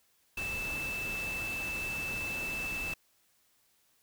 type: tone in noise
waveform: sine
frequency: 2637 Hz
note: E7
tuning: in tune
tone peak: -34 dBFS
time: 0.37-2.94 s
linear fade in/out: 5 ms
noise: pink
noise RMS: -42 dBFS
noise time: 0.37-2.94 s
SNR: +5 dB
effects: white hiss -70 dBFS RMS until 4.02 s